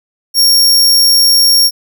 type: tone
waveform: sawtooth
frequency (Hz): 5540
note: F8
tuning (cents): -15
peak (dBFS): -3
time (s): 0.34-1.71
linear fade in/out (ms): 50
effects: none